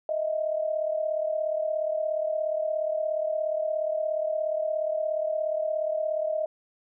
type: tone pair together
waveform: sine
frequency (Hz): 622.3 / 659.3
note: D#5 / E5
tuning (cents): 0 / 0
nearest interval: minor second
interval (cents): 100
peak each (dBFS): -26 / -31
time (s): 0.09-6.46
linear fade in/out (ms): 2
effects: none